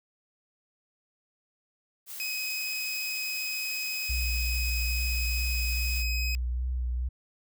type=noise; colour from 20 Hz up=blue; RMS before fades=-40 dBFS; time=2.06-6.05 s; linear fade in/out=50 ms
type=tone; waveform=25% pulse; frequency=2526 Hz; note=D#7; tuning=26 cents sharp; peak=-27 dBFS; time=2.2-6.35 s; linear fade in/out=0 ms
type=tone with vibrato; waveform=sine; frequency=62 Hz; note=B1; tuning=7 cents sharp; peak=-27 dBFS; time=4.09-7.09 s; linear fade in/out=10 ms; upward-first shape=sine; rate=2.4 Hz; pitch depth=33 cents each way
effects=none